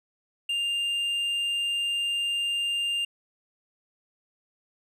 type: tone with tanh clipping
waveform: sine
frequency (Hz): 2800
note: F7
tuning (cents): +4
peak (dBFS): -26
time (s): 0.49-3.05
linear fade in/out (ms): 5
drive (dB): 5
effects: none

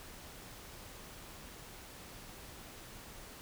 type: silence
effects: pink hiss -51 dBFS RMS until 3.41 s

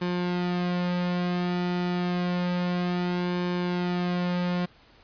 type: tone with flanger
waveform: sawtooth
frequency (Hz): 177.8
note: F3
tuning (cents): +31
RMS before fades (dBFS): -27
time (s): 0.01-4.66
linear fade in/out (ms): 10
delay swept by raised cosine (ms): 1.5 to 3.8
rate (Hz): 0.29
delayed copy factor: -0.55
effects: pink hiss -56 dBFS RMS until 5.03 s + resampled to 11025 Hz

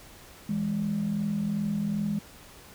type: tone pair together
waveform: sine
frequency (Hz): 164 / 206.6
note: E3 / G#3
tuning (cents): -9 / -9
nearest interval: major third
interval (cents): 400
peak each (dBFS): -31 / -26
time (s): 0.49-2.19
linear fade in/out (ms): 5
effects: tanh soft clip ceiling -20 dBFS + pink hiss -50 dBFS RMS until 2.74 s

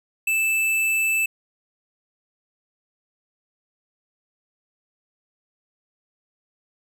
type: tone with hard clipping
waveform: sine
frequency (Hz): 2637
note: E7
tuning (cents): 0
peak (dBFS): -20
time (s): 0.27-1.26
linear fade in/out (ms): 5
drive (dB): 15
effects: none

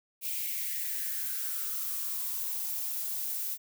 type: noise with high-pass filter sweep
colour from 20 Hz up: violet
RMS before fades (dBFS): -34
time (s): 0.21-3.58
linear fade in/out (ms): 50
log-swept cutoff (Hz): 2500 to 550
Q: 5.1
effects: none

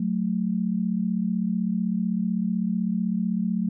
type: tone pair together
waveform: sine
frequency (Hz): 184.15 / 220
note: F#3 / A3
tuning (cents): -8 / 0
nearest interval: minor third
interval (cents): 308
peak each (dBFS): -25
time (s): 0-3.69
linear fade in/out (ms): 5
effects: none

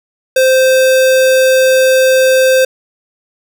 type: tone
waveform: square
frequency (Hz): 521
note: C5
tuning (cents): -7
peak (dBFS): -7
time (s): 0.36-2.65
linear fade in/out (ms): 5
effects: none

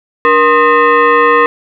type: tone with frequency modulation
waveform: sine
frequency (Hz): 292.4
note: D4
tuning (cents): -7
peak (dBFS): -5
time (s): 0.25-1.46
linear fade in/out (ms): 0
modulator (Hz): 766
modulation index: 2.1
effects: none

